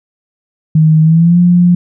sine tone with pitch glide, 157 to 176.23 Hz, D#3 to F3, +16 to +16 cents, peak -4 dBFS, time 0.75-1.75 s, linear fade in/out 5 ms, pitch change +200 cents, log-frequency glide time 1.02-1.39 s, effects none

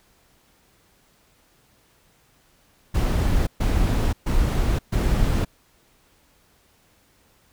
brown noise bursts, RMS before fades -20 dBFS, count 4, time 2.94-5.45 s, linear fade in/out 10 ms, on 530 ms, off 130 ms, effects pink hiss -60 dBFS RMS until 7.52 s

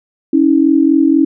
sine tone pair together, 277.2 / 321.3 Hz, C#4 / E4, 0 / -44 cents, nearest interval minor third, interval 256 cents, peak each -10 dBFS, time 0.33-1.25 s, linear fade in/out 5 ms, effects none

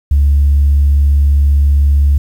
sine tone, 71.2 Hz, C#2, 47 cents sharp, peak -5 dBFS, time 0.11-2.18 s, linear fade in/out 5 ms, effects tanh soft clip ceiling -3 dBFS + 7-bit

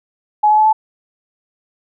sine tone with pitch steps, 844 / 852.8 / 861.7 / 870.7 Hz, G#5 / G#5 / A5 / A5, +28 / +46 / -36 / -18 cents, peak -8 dBFS, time 0.43-0.73 s, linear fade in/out 10 ms, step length 75 ms, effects none

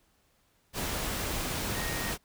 sine tone in noise, 1864.7 Hz, A#6, in tune, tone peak -39 dBFS, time 1.74-2.14 s, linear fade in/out 50 ms, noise pink, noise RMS -33 dBFS, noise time 0.73-2.18 s, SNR -9 dB, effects pink hiss -69 dBFS RMS until 2.24 s

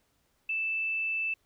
sine tone, 2641 Hz, E7, 3 cents sharp, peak -28 dBFS, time 0.49-1.34 s, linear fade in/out 5 ms, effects pink hiss -72 dBFS RMS until 1.45 s

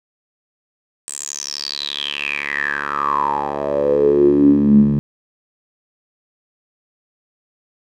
10% pulse tone with band-pass filter sweep, 71.8 Hz, D2, 39 cents flat, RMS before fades -17 dBFS, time 1.08-4.99 s, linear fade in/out 0 ms, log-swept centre 8400 to 170 Hz, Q 9.8, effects none

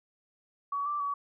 sine tone with pitch steps, 1131 / 1173 / 1135 Hz, C#6 / D6 / C#6, +34 / -2 / +41 cents, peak -29 dBFS, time 0.72-1.14 s, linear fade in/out 5 ms, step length 140 ms, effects none

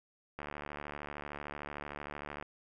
click train, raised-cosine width 0.5 ms, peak -26 dBFS, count 150, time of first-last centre 0.39-2.426 s, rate 73.2 Hz, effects none

